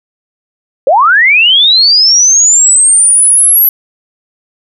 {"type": "linear sweep", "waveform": "sine", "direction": "up", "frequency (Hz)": [495.2, 11810], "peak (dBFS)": -3, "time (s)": [0.87, 3.69], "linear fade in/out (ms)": 2, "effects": []}